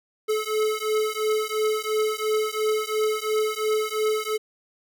square beating tone pair, 429.9 / 432.8 Hz, A4 / A4, -40 / -29 cents, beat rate 2.9 Hz, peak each -26 dBFS, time 0.28-4.38 s, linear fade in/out 20 ms, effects none

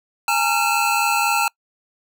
square tone cluster, 826 / 910 / 1370 / 2625 Hz, G#5 / A#5 / F6 / E7, -10 / -42 / -34 / -8 cents, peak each -23 dBFS, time 0.28-1.48 s, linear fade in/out 2 ms, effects noise-tail reverb RT60 0.1 s tail -26 dB re dry

